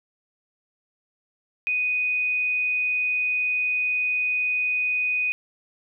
sine tone, 2489 Hz, D#7, in tune, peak -21 dBFS, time 1.67-5.32 s, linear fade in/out 0 ms, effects none

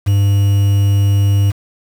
triangle tone with quantisation, 100 Hz, G2, 35 cents sharp, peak -7 dBFS, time 0.06-1.52 s, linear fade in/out 20 ms, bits 5, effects none

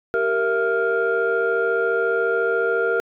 sine tone cluster, 390.4 / 464.6 / 667 / 1402 Hz, G4 / A#4 / E5 / F6, -7 / -6 / +20 / +6 cents, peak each -24 / -20 / -27 / -22 dBFS, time 0.14-3 s, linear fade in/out 0 ms, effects tanh soft clip ceiling -11 dBFS

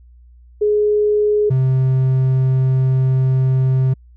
sine / triangle tone pair in turn, 418.9 / 130.88 Hz, G#4 / C3, +15 / +1 cents, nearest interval octave + minor sixth, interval 2014 cents, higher first, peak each -12 / -10 dBFS, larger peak second, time 0.61-1.5 / 1.5-3.94 s, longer second, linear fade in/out 10 ms, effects added 60 Hz sine -42 dBFS peak until 4.16 s

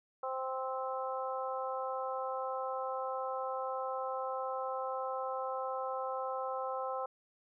harmonic tone, 261.6 Hz, C4, in tune, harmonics 2 / 3 / 4 / 5, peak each -38 / -40 / -41 / -42 dBFS, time 0.23-7.06 s, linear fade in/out 5 ms, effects none

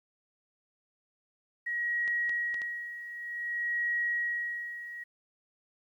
sine tone with tremolo, 1902 Hz, A#6, 34 cents sharp, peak -27 dBFS, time 1.66-5.04 s, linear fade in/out 10 ms, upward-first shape sine, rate 0.54 Hz, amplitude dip 75%
clicks, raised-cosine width 0.2 ms, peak -28 dBFS, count 4, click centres 2.078 / 2.294 / 2.543 / 2.618 s
effects 11-bit

